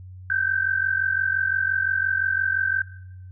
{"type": "tone pair together", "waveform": "sine", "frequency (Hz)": [1533, 1578.8], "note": ["G6", "G6"], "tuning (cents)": [-39, 12], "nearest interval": "minor second", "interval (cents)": 51, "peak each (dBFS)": [-23, -23], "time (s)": [0.3, 2.82], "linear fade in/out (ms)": 2, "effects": ["noise-tail reverb RT60 0.8 s tail -18 dB re dry", "added 92 Hz sine -38 dBFS peak until 3.31 s"]}